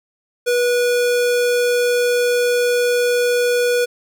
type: tone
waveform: square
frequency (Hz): 486.7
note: B4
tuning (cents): -25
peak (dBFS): -15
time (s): 0.46-3.86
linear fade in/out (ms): 20
effects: none

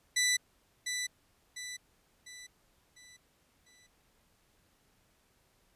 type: tone with echo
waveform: 15% pulse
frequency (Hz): 1984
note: B6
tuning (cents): +7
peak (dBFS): -20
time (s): 0.16-0.37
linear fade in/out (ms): 10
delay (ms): 700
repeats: 5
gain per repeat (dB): -7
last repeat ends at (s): 3.87
effects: pink hiss -70 dBFS RMS until 5.75 s + resampled to 32000 Hz

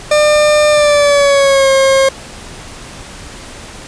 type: tone with pitch glide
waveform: 40% pulse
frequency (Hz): 600 to 537.6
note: D5 to C5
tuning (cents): +37 to +47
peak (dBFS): -6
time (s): 0.11-2.09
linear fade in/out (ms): 5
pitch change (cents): -190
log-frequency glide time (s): 0.71-1.7
effects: pink hiss -31 dBFS RMS until 3.87 s + resampled to 22050 Hz

